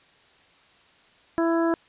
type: harmonic tone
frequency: 332.4 Hz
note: E4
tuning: 15 cents sharp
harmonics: 1 / 2 / 3 / 4 / 5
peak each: -21 / -27 / -31 / -33 / -35 dBFS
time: 1.38-1.74 s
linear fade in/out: 0 ms
effects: white hiss -57 dBFS RMS until 1.88 s + resampled to 8000 Hz